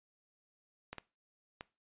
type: clicks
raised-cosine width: 0.3 ms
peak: -26 dBFS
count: 3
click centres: 0.93 / 0.983 / 1.609 s
effects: noise-tail reverb RT60 0.3 s tail -21 dB re dry + resampled to 8000 Hz